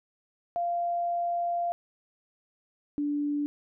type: tone pair in turn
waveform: sine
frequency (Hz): 693 / 291.4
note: F5 / D4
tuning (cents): -14 / -13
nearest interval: octave + minor third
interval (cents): 1499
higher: first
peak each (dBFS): -26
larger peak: neither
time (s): 0.56-1.72 / 2.98-3.46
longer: first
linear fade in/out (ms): 0
effects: none